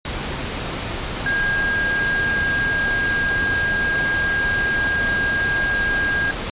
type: tone in noise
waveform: sine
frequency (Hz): 1620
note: G#6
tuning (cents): -43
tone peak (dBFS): -18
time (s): 1.26-6.31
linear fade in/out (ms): 2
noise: pink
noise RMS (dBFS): -26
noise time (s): 0.05-6.5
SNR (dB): +5
effects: resampled to 8000 Hz